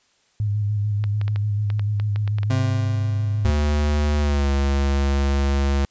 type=tone with vibrato; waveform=sine; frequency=103.83 Hz; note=G#2; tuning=in tune; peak=-19 dBFS; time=0.4-3.5 s; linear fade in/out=0 ms; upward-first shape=square; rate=6.8 Hz; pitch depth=29 cents each way
type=clicks; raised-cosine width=0.3 ms; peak=-18 dBFS; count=11; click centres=1.04 / 1.214 / 1.28 / 1.36 / 1.702 / 1.795 / 1.999 / 2.16 / 2.277 / 2.385 / 2.432 s
type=tone with exponential decay; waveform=30% pulse; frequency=130.9 Hz; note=C3; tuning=1 cent sharp; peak=-17 dBFS; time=2.5-4.39 s; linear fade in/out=5 ms; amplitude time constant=410 ms
type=tone with pitch glide; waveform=square; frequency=74 to 69.44 Hz; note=D2 to C#2; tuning=+14 to +4 cents; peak=-18 dBFS; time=3.45-5.85 s; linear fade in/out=0 ms; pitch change=-110 cents; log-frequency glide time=4.19-4.49 s
effects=white hiss -62 dBFS RMS until 5.9 s + resampled to 16000 Hz